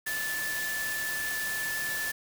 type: tone in noise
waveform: sine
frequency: 1746 Hz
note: A6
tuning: 14 cents flat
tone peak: -31 dBFS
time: 0.06-2.12 s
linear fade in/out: 10 ms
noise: white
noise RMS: -36 dBFS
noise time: 0.06-2.12 s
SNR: +2 dB
effects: none